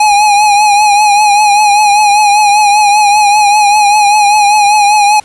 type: tone with vibrato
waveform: square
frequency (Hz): 830.6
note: G#5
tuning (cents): 0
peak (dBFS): -5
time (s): 0-5.2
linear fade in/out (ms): 5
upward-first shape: triangle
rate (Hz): 5.1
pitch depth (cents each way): 58
effects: pink hiss -40 dBFS RMS until 5.24 s + resampled to 24000 Hz